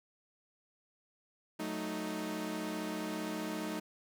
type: chord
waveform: sawtooth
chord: D# diminished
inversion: first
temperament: equal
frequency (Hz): 185 / 220 / 311.1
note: F#3 / A3 / D#4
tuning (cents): 0 / 0 / 0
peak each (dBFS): -39 / -37 / -35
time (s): 1.59-3.8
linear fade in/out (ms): 10
effects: none